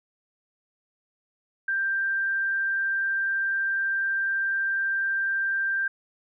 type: tone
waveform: sine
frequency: 1579 Hz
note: G6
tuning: 12 cents sharp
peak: -23 dBFS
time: 1.68-5.88 s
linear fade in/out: 5 ms
effects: none